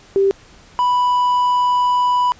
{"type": "tone pair in turn", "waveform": ["sine", "triangle"], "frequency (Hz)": [392, 987.8], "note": ["G4", "B5"], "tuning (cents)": [0, 0], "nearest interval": "octave + major third", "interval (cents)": 1600, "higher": "second", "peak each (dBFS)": -11, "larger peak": "neither", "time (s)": [[0.16, 0.31], [0.79, 2.32]], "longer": "second", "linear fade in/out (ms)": 0, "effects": ["pink hiss -46 dBFS RMS until 2.39 s", "resampled to 16000 Hz"]}